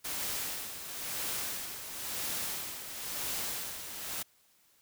white noise with tremolo, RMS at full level -35 dBFS, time 0.04-4.23 s, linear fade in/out 10 ms, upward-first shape sine, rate 0.98 Hz, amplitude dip 60%, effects white hiss -67 dBFS RMS until 4.81 s

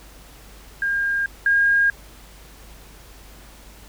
sine tone pair in turn, 1611 / 1622.2 Hz, G6 / G#6, +47 / -41 cents, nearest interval unison, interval 12 cents, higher second, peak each -19 / -14 dBFS, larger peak second, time 0.82-1.26 / 1.46-1.9 s, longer neither, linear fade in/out 2 ms, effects added 50 Hz sine -45 dBFS peak until 3.88 s + pink hiss -47 dBFS RMS until 3.88 s

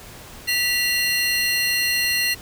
square tone cluster, 1958 / 2762 / 4212 Hz, B6 / F7 / C8, -15 / -20 / +11 cents, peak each -24 dBFS, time 0.47-2.35 s, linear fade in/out 20 ms, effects pink hiss -41 dBFS RMS until 2.41 s

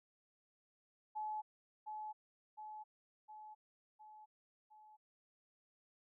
sine tone with echo, 856 Hz, A5, 48 cents flat, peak -39 dBFS, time 1.15-1.42 s, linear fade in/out 20 ms, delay 710 ms, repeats 5, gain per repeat -4 dB, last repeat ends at 4.97 s, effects none

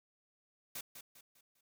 white noise with echo, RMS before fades -43 dBFS, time 0.75-0.81 s, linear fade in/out 5 ms, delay 200 ms, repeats 4, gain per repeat -8 dB, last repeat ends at 1.61 s, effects none

